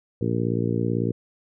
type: harmonic tone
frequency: 58 Hz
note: A#1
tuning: 8 cents flat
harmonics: 2 / 3 / 4 / 5 / 6 / 7 / 8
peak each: -26 / -28 / -29 / -30 / -31 / -31 / -32 dBFS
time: 0.21-1.12 s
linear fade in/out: 5 ms
effects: none